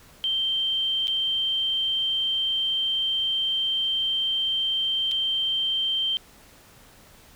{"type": "tone with dropouts", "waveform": "sine", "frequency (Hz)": 3136, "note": "G7", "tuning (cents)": 0, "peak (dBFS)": -22, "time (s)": [0.24, 6.17], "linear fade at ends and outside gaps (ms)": 0, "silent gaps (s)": [[1.072, 1.08], [5.113, 5.117]], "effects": ["pink hiss -52 dBFS RMS until 7.35 s"]}